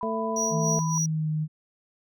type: tone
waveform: sine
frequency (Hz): 994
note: B5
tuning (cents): +11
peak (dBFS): -31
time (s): 0.01-0.98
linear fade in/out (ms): 2
type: harmonic tone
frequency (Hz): 222.4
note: A3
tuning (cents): +19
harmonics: 1 / 2 / 3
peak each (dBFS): -31 / -31 / -31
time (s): 0.03-0.79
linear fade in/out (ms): 0
type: tone with tremolo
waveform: triangle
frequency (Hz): 5800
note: F#8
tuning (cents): -35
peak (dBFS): -24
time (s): 0.36-1.06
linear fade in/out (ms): 5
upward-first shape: sine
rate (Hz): 3.5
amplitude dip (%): 75
type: tone with pitch glide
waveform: sine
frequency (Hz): 159.6 to 154.61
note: D#3 to D#3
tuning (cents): +44 to -11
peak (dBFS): -24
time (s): 0.5-1.48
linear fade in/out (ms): 50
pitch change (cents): -55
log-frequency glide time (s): 0.98-1.3
effects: none